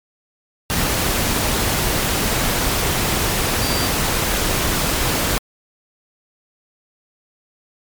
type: tone in noise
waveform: sine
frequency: 4699 Hz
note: D8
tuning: in tune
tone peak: -26 dBFS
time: 3.62-3.87 s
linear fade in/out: 0 ms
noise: pink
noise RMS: -19 dBFS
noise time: 0.7-5.38 s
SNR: -10 dB
effects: MP3 96 kbps